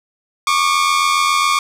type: tone pair together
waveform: sawtooth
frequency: 1108.7 / 1196 Hz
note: C#6 / D6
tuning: 0 / +31 cents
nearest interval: minor second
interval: 131 cents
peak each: -12 dBFS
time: 0.47-1.59 s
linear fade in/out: 2 ms
effects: low-pass 9000 Hz 12 dB/octave + 7-bit